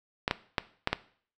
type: clicks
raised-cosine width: 0.3 ms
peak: -9 dBFS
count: 5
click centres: 0.279 / 0.311 / 0.582 / 0.874 / 0.93 s
effects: noise-tail reverb RT60 0.5 s tail -17 dB re dry